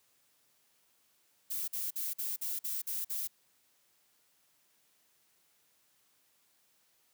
violet noise bursts, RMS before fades -36 dBFS, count 8, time 1.5-3.276 s, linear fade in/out 10 ms, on 180 ms, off 48 ms, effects white hiss -71 dBFS RMS until 7.13 s + high-pass 80 Hz 12 dB/octave

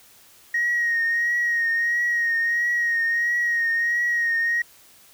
sine tone with vibrato, 1878 Hz, A#6, 12 cents sharp, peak -18 dBFS, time 0.54-4.62 s, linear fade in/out 5 ms, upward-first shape triangle, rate 1.5 Hz, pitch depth 41 cents each way, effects tanh soft clip ceiling -16 dBFS + white hiss -52 dBFS RMS until 5.13 s

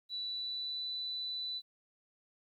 sine tone with pitch glide, 3951 to 3983 Hz, B7 to B7, 0 to +14 cents, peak -36 dBFS, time 0.09-1.62 s, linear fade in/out 50 ms, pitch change +14 cents, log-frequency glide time 0.19-0.87 s, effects 12-bit

